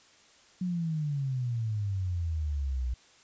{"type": "exponential sweep", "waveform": "sine", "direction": "down", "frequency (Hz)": [185, 59.9], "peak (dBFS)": -28, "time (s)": [0.61, 2.94], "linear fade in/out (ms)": 5, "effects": ["white hiss -59 dBFS RMS until 3.23 s", "resampled to 16000 Hz"]}